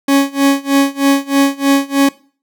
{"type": "tone with tremolo", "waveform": "40% pulse", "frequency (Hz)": 277, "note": "C#4", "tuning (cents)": -1, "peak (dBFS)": -6, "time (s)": [0.08, 2.09], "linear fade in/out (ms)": 5, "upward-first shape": "sine", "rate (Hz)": 3.2, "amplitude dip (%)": 95, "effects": ["noise-tail reverb RT60 0.4 s tail -20 dB re dry"]}